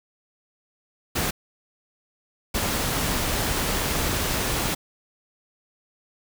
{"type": "noise bursts at uneven times", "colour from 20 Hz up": "pink", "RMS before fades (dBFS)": -25, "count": 2, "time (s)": [[1.15, 1.31], [2.54, 4.75]], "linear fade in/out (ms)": 10, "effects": []}